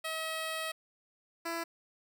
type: tone pair in turn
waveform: 10% pulse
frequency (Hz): 640 / 334.2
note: D#5 / E4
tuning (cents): +49 / +24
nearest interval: major seventh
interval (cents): 1125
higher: first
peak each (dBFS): -26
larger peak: neither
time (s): 0.04-0.72 / 1.45-1.64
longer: first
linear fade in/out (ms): 10
effects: none